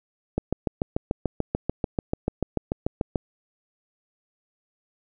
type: click train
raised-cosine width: 2 ms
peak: -10 dBFS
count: 20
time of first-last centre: 0.38-3.158 s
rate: 6.84 Hz
effects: none